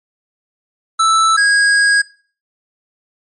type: tone pair in turn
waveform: square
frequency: 1318.5 / 1642.1 Hz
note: E6 / G#6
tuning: 0 / -20 cents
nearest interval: major third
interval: 380 cents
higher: second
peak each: -10 dBFS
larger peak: neither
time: 0.99-1.37 / 1.37-2.02 s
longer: second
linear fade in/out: 10 ms
effects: noise-tail reverb RT60 0.4 s tail -19 dB re dry + MP3 48 kbps